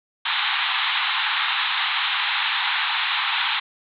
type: band-pass noise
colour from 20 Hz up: white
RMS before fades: -23 dBFS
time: 0.25-3.6 s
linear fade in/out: 10 ms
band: 790 to 3900 Hz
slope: 96 dB/octave
effects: none